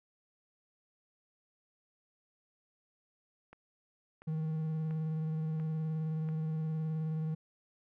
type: click train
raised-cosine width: 0.5 ms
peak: -37 dBFS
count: 5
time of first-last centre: 3.53-6.289 s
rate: 1.45 Hz
type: tone with vibrato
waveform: triangle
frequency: 157.8 Hz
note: D#3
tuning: 25 cents sharp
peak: -30 dBFS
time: 4.27-7.35 s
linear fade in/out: 10 ms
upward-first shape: square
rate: 19 Hz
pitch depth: 17 cents each way
effects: none